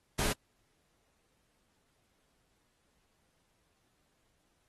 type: noise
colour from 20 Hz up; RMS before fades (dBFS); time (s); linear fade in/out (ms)
pink; -32; 0.18-0.33; 10
effects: pink hiss -75 dBFS RMS until 4.68 s + AAC 32 kbps